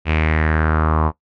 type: tone with low-pass filter sweep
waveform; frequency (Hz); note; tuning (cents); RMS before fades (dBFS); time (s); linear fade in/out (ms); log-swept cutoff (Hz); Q
sawtooth; 78.4; D#2; +14; -17; 0.05-1.12; 50; 2600 to 1000; 4.5
effects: noise-tail reverb RT60 0.1 s tail -18 dB re dry